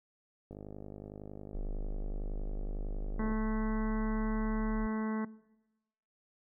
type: click train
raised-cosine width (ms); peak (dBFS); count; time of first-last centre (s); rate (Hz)
2; -32; 144; 0.51-3.319; 50.9
type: linear sweep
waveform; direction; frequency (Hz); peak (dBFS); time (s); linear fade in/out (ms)
sine; up; 30.66 to 36.19; -34; 1.54-4.87; 10
type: harmonic tone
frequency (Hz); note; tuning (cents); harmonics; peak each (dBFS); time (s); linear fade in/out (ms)
218.2; A3; -14; 1 / 2 / 3 / 4 / 5 / 6 / 7 / 8 / 9; -32 / -41 / -49 / -46 / -45 / -53 / -50 / -57 / -50; 3.19-5.25; 5
effects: noise-tail reverb RT60 1.0 s tail -20 dB re dry